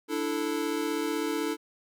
square chord, D suspended second, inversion none, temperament equal, 293.7 / 329.6 / 440 Hz, D4 / E4 / A4, 0 / 0 / 0 cents, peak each -33 dBFS, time 0.08-1.57 s, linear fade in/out 50 ms, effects none

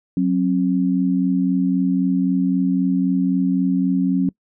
sine tone pair together, 184.97 / 268.8 Hz, F#3 / C4, 0 / +47 cents, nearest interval tritone, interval 647 cents, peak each -18 dBFS, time 0.17-4.29 s, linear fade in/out 2 ms, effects noise-tail reverb RT60 0.1 s tail -24 dB re dry

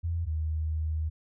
sine tone pair in turn, 84.2 / 78.49 Hz, E2 / D#2, +37 / +16 cents, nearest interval minor second, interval 121 cents, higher first, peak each -27 dBFS, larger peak neither, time 0.03-0.26 / 0.26-1.1 s, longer second, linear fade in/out 20 ms, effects none

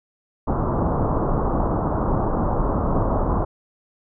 pink low-pass noise, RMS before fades -21 dBFS, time 0.47-3.45 s, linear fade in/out 10 ms, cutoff 1200 Hz, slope 48 dB/octave, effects none

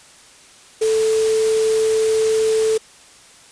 sine tone in noise, 440 Hz, A4, in tune, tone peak -14 dBFS, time 0.81-2.78 s, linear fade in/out 10 ms, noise white, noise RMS -28 dBFS, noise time 0.81-2.78 s, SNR +11 dB, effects white hiss -46 dBFS RMS until 3.51 s + resampled to 22050 Hz

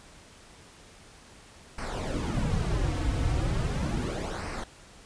brown noise with flanger, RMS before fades -29 dBFS, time 1.78-4.64 s, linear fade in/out 5 ms, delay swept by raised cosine 0.28 to 5.08 ms, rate 0.37 Hz, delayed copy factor -0.7, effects pink hiss -52 dBFS RMS until 5.05 s + resampled to 22050 Hz

